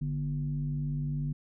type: tone with frequency modulation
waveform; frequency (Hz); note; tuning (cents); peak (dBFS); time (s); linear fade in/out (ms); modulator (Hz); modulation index
sine; 146.83; D3; 0; -29; 0.01-1.33; 10; 96.8; 0.6
effects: none